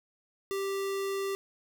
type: tone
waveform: square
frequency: 392 Hz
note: G4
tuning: in tune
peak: -31 dBFS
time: 0.51-1.35 s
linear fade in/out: 0 ms
effects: none